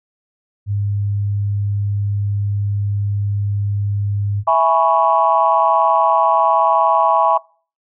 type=tone; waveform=sine; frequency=101.6 Hz; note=G#2; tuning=38 cents flat; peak=-16 dBFS; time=0.66-4.44 s; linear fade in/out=50 ms
type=chord; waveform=sine; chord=C# minor seventh; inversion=first; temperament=equal; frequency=659.3 / 830.6 / 987.8 / 1108.7 Hz; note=E5 / G#5 / B5 / C#6; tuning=0 / 0 / 0 / 0 cents; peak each=-16 dBFS; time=4.47-7.38 s; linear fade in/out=10 ms
effects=noise-tail reverb RT60 0.4 s tail -23 dB re dry + tanh soft clip ceiling 0 dBFS